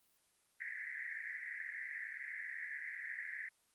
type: band-pass noise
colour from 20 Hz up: pink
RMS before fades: -45 dBFS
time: 0.6-3.49 s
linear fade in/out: 5 ms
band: 1700 to 2100 Hz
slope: 96 dB/octave
effects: white hiss -74 dBFS RMS until 3.74 s + Opus 24 kbps